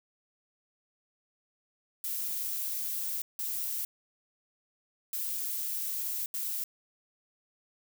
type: noise bursts at uneven times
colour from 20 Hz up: violet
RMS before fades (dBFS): -34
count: 4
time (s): 2.04-3.22 / 3.39-3.85 / 5.13-6.26 / 6.34-6.64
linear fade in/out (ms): 2
effects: none